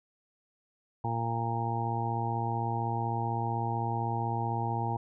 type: harmonic tone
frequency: 115.8 Hz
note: A#2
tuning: 11 cents flat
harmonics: 1 / 2 / 3 / 4 / 6 / 7 / 8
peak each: -32 / -40 / -40 / -43 / -41 / -34 / -36 dBFS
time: 1.04-4.97 s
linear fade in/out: 5 ms
effects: none